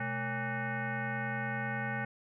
sine tone with frequency modulation, 810 Hz, G#5, 43 cents flat, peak -32 dBFS, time 0-2.05 s, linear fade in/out 5 ms, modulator 342 Hz, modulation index 3.5, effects none

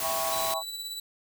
white noise, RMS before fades -32 dBFS, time 0-0.54 s, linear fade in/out 2 ms
sine chord, C# half-diminished seventh, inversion first, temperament equal with one note detuned, 659.3 / 798.6 / 987.8 / 1108.7 Hz, E5 / G5 / B5 / C#6, 0 / +32 / 0 / 0 cents, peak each -32 / -35 / -38 / -34 dBFS, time 0-0.63 s, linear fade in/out 50 ms
sawtooth tone with tremolo, 3951 Hz, B7, in tune, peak -30 dBFS, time 0.32-1 s, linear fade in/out 5 ms, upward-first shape sine, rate 17 Hz, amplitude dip 40%
effects none

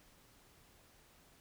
silence, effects pink hiss -65 dBFS RMS until 1.4 s

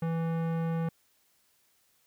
sine tone with tanh clipping, 164.81 Hz, E3, in tune, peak -30 dBFS, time 0.02-0.89 s, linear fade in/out 5 ms, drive 18 dB, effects white hiss -69 dBFS RMS until 2.06 s

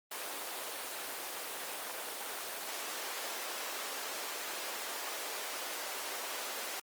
pink high-pass noise, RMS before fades -40 dBFS, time 0.11-6.8 s, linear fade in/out 5 ms, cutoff 470 Hz, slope 12 dB/octave, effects high-pass 300 Hz 12 dB/octave + Opus 24 kbps

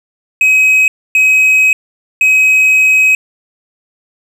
triangle tone bursts at uneven times, 2538 Hz, D#7, 34 cents sharp, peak -4 dBFS, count 3, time 0.41-0.88 / 1.15-1.73 / 2.21-3.15 s, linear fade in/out 2 ms, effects none

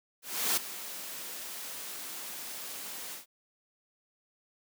white noise with ADSR envelope, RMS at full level -27 dBFS, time 0.22-3.26 s, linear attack 350 ms, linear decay 9 ms, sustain -14 dB, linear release 130 ms, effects high-pass 200 Hz 12 dB/octave

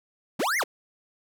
square linear two-way sweep, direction up then down, 129.7 to 2217 to 212 Hz, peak -24 dBFS, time 0.39-0.64 s, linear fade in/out 10 ms, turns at 0.58 s, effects none

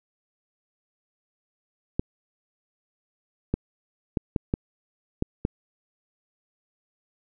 clicks, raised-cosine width 3 ms, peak -10 dBFS, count 7, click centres 1.995 / 3.54 / 4.172 / 4.362 / 4.539 / 5.224 / 5.451 s, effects none

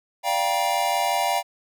square chord, G minor seventh, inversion second, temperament equal with one note detuned, 587.3 / 698.5 / 784 / 953.6 Hz, D5 / F5 / G5 / Bb5, 0 / 0 / 0 / +39 cents, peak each -31 / -26 / -26 / -27 dBFS, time 0.23-1.43 s, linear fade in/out 50 ms, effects none

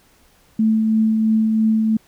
sine tone with tremolo, 219.8 Hz, A3, 2 cents flat, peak -12 dBFS, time 0.59-1.97 s, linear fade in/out 5 ms, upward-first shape triangle, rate 3 Hz, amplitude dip 30%, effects pink hiss -55 dBFS RMS until 2.07 s

